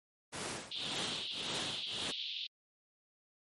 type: noise with tremolo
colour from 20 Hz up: pink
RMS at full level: -37 dBFS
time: 0.32-2.12 s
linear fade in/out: 20 ms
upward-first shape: triangle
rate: 1.8 Hz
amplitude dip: 100%
type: band-pass noise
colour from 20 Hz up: pink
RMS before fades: -41 dBFS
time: 0.71-2.47 s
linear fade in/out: 5 ms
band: 3000 to 4000 Hz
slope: 48 dB/octave
effects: high-pass 150 Hz 12 dB/octave + MP3 48 kbps